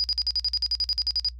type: tone bursts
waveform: sine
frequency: 4913 Hz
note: D#8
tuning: 23 cents flat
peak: -21 dBFS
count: 15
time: 0-1.286 s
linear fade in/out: 0 ms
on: 40 ms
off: 49 ms
effects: noise-tail reverb RT60 0.1 s tail -18 dB re dry + added 60 Hz sine -38 dBFS peak until 1.39 s